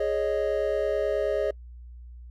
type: chord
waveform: triangle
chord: Ab suspended fourth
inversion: none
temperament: just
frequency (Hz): 415.3 / 553.7 / 623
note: Ab4 / Db5 / Eb5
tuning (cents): 0 / -2 / +2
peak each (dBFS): -26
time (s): 0-1.51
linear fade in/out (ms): 5
effects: noise-tail reverb RT60 0.1 s tail -26 dB re dry + added 60 Hz sine -41 dBFS peak until 2.3 s